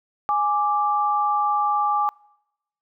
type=tone pair together; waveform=sine; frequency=830.6 / 1174.7 Hz; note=G#5 / D6; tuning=0 / 0 cents; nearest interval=tritone; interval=600 cents; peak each=-21 dBFS; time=0.29-2.09 s; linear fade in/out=0 ms; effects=noise-tail reverb RT60 0.9 s tail -26 dB re dry